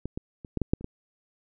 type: clicks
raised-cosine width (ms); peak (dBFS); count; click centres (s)
3; -19 / -19 / -27 / -14 / -12 / -8 / -30 / -20; 8; 0.056 / 0.175 / 0.448 / 0.573 / 0.617 / 0.735 / 0.81 / 0.844
effects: none